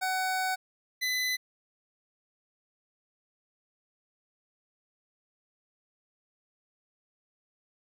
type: tone pair in turn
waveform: 25% pulse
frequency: 750 / 2009 Hz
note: F#5 / B6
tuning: +23 / +29 cents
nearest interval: octave + perfect fourth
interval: 1706 cents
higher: second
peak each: -24 dBFS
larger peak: neither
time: 0.01-0.56 / 1.01-1.37 s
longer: first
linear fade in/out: 20 ms
effects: none